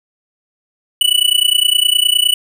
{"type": "tone with amplitude modulation", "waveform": "square", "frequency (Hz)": 2960, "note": "F#7", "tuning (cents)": 0, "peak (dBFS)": -7, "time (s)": [1.01, 2.34], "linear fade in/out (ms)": 2, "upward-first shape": "sine", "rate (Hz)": 29.7, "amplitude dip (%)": 95, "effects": []}